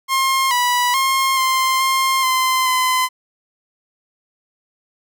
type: tone with pitch steps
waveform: sawtooth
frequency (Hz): 1066 / 980 / 1069 / 1049 / 1060 / 1036 / 1023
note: C6 / B5 / C6 / C6 / C6 / C6 / C6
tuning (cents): +32 / -14 / +37 / +4 / +22 / -17 / -39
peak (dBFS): -11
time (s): 0.08-3.09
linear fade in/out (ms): 50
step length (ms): 430
effects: none